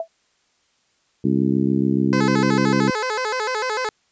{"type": "tone with exponential decay", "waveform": "sine", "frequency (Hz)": 659.3, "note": "E5", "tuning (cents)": 0, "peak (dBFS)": -19, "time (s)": [0, 0.08], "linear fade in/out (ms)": 2, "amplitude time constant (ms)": 17}
{"type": "harmonic tone", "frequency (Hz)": 67, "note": "C2", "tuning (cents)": 42, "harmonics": [2, 3, 4, 5, 6], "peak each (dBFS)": [-24, -20, -21, -23, -30], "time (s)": [1.24, 2.91], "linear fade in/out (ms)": 5}
{"type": "tone with vibrato", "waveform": "15% pulse", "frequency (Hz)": 469.1, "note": "A#4", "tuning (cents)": 11, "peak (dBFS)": -15, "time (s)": [2.13, 3.89], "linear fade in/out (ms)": 0, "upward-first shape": "square", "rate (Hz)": 6.7, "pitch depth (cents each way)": 150}
{"effects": ["white hiss -64 dBFS RMS until 4.11 s", "resampled to 16000 Hz"]}